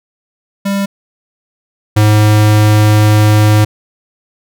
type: tone pair in turn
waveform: square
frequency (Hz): 198.2 / 106.21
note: G3 / G#2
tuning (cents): +19 / +39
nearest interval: major seventh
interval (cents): 1080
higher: first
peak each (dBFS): -13 / -6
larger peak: second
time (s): 0.65-0.86 / 1.96-3.65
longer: second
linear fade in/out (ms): 10
effects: none